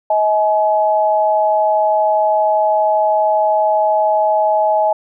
sine tone pair together, 635 / 847.6 Hz, D#5 / G#5, +35 / +35 cents, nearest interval perfect fourth, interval 500 cents, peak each -14 dBFS, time 0.1-4.93 s, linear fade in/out 5 ms, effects none

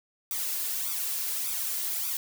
blue noise with flanger, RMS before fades -31 dBFS, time 0.31-2.17 s, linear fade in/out 0 ms, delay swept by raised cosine 0.83 to 2.93 ms, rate 1.7 Hz, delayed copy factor +0.8, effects none

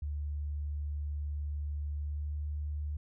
sine tone with pitch glide, 73.42 to 74.27 Hz, D2 to D2, 0 to +20 cents, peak -33 dBFS, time 0.02-2.97 s, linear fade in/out 5 ms, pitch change +20 cents, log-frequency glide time 1.96-2.38 s, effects none

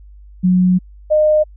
sine tone pair in turn, 182.5 / 611.9 Hz, F#3 / D#5, -24 / -29 cents, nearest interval octave + major sixth, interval 2095 cents, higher second, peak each -9 dBFS, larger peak neither, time 0.43-0.79 / 1.1-1.44 s, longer first, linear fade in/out 20 ms, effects added 50 Hz sine -37 dBFS peak until 1.56 s

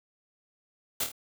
white noise with echo, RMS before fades -29 dBFS, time 1-1.04 s, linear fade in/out 5 ms, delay 26 ms, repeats 3, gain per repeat -5 dB, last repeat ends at 1.118 s, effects none

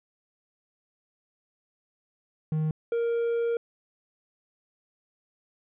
triangle tone pair in turn, 155.8 / 466.9 Hz, D#3 / A#4, +3 / +3 cents, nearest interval octave + perfect fifth, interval 1900 cents, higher second, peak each -22 dBFS, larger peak neither, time 2.52-2.71 / 2.92-3.57 s, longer second, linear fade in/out 2 ms, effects resampled to 8000 Hz

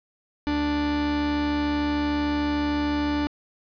45% pulse tone pair together, 73.42 / 293.7 Hz, D2 / D4, 0 / 0 cents, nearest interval 2 octaves, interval 2400 cents, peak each -32 / -23 dBFS, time 0.47-3.27 s, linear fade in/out 0 ms, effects resampled to 11025 Hz + 9-bit

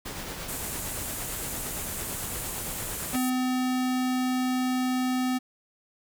pink noise with tremolo, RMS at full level -35 dBFS, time 0.05-3.17 s, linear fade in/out 10 ms, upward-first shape triangle, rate 8.8 Hz, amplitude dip 35%
pink band-pass noise, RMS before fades -37 dBFS, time 0.48-3.3 s, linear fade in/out 5 ms, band 6800 to 16000 Hz, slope 48 dB/octave
square tone, 254.5 Hz, C4, 48 cents flat, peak -25 dBFS, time 3.13-5.39 s, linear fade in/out 20 ms
effects none

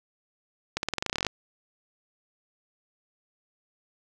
accelerating click train, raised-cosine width 0.2 ms, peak -10 dBFS, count 15, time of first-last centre 0.77-1.267 s, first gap 61 ms, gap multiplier 0.91, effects none

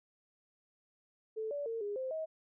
sine tone with pitch steps, 438.9 / 576 / 455.5 / 410.1 / 521 / 635 Hz, A4 / D5 / A#4 / G#4 / C5 / D#5, -4 / -34 / -40 / -22 / -7 / +35 cents, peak -35 dBFS, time 1.36-2.26 s, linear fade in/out 20 ms, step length 150 ms, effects none

